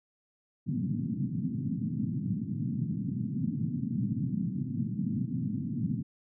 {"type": "band-pass noise", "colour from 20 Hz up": "white", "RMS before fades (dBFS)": -32, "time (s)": [0.66, 6.03], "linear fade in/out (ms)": 20, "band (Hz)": [110, 250], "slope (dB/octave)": 48, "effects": []}